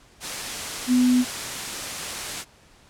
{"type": "tone in noise", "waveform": "sine", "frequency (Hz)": 250, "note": "B3", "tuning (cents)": 21, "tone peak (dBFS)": -15, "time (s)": [0.87, 1.25], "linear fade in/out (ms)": 50, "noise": "white", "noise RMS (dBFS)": -30, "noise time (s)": [0.2, 2.45], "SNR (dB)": 12, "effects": ["pink hiss -54 dBFS RMS until 2.89 s", "low-pass 9000 Hz 12 dB/octave"]}